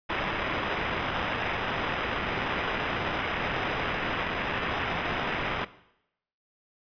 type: noise with sample-and-hold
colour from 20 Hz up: blue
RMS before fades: -30 dBFS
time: 0.09-5.65 s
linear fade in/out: 10 ms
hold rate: 4410 Hz
effects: noise-tail reverb RT60 0.8 s tail -17 dB re dry + resampled to 11025 Hz